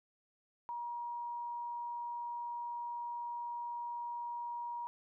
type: tone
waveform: sine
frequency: 952 Hz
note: A#5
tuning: 36 cents sharp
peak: -38 dBFS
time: 0.69-4.87 s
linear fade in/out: 0 ms
effects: none